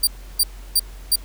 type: tone bursts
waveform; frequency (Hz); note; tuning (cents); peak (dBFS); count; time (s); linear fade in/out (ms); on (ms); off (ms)
15% pulse; 4685; D8; -5; -7; 4; 0.03-1.158; 5; 42; 320
effects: added 45 Hz sine -35 dBFS peak until 1.24 s + pink hiss -47 dBFS RMS until 1.24 s